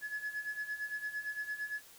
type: tone with tremolo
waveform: sine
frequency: 1703 Hz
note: G#6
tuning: 43 cents sharp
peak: -32 dBFS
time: 0.01-1.82 s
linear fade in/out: 50 ms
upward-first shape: sine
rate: 8.8 Hz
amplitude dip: 80%
effects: tanh soft clip ceiling -32 dBFS + white hiss -57 dBFS RMS until 1.98 s